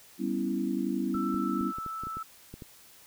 sine chord, C# half-diminished seventh, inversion second, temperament equal, 196 / 246.9 / 277.2 / 329.6 Hz, G3 / B3 / C#4 / E4, 0 / 0 / 0 / 0 cents, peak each -33 dBFS, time 0.18-1.73 s, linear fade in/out 50 ms
sine tone with pitch glide, 1326 to 1316.1 Hz, E6 to E6, +10 to -3 cents, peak -34 dBFS, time 1.14-2.23 s, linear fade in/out 5 ms, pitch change -13 cents, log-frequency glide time 1.33-1.54 s
clicks, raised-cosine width 3 ms, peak -29 dBFS, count 10, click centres 1.15 / 1.345 / 1.611 / 1.785 / 1.863 / 2.036 / 2.07 / 2.17 / 2.54 / 2.622 s
effects white hiss -55 dBFS RMS until 3.06 s

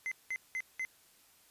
triangle tone bursts, 2055 Hz, C7, 32 cents flat, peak -32 dBFS, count 4, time 0.06-0.85 s, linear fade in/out 0 ms, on 55 ms, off 190 ms, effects white hiss -64 dBFS RMS until 1.5 s + resampled to 32000 Hz

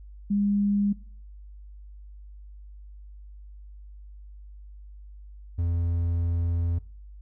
sine / triangle tone pair in turn, 202.7 / 85.22 Hz, G#3 / F2, -42 / -42 cents, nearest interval octave + minor third, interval 1500 cents, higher first, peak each -21 dBFS, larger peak neither, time 0.3-0.93 / 5.58-6.79 s, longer second, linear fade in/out 10 ms, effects noise-tail reverb RT60 0.5 s tail -22 dB re dry + added 50 Hz sine -42 dBFS peak until 7.21 s

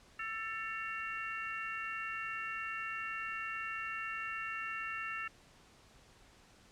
harmonic tone with a mistuned harmonic, 442.9 Hz, A4, 11 cents sharp, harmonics 3 / 4 / 5 / 6, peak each -42 / -42 / -47 / -43 dBFS, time 0.19-5.28 s, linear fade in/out 5 ms, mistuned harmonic 6, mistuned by +56 cents, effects pink hiss -62 dBFS RMS until 6.71 s + low-pass 8000 Hz 12 dB/octave

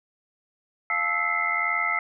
sine tone cluster, 697 / 869 / 1311 / 2033 / 2115 Hz, F5 / A5 / E6 / B6 / C7, -4 / -22 / -10 / +50 / +18 cents, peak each -35 / -35 / -27 / -27 / -27 dBFS, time 0.9-1.99 s, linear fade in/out 2 ms, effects none

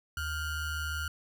square ring-modulated tone, 740 Hz, F#5, in tune, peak -30 dBFS, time 0.17-1.08 s, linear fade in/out 2 ms, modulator 663 Hz, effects none

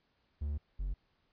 triangle tone pair in turn, 73.2 / 46.11 Hz, D2 / F#1, -5 / -5 cents, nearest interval minor sixth, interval 800 cents, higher first, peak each -31 / -31 dBFS, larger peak neither, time 0.41-0.58 / 0.79-0.94 s, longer first, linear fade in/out 10 ms, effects pink hiss -75 dBFS RMS until 1.32 s + resampled to 11025 Hz

